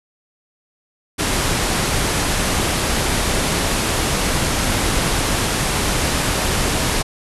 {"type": "low-pass noise", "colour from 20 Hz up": "pink", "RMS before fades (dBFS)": -19, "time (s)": [1.18, 7.03], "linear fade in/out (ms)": 20, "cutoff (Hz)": 12000, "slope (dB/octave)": 96, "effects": []}